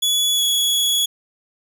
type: tone with pitch glide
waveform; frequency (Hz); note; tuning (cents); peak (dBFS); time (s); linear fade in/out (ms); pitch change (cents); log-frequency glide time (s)
sawtooth; 3400 to 3367; G#7 to G#7; +40 to +23; -13; 0.02-1.06; 10; -17; 0.35-0.42
effects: none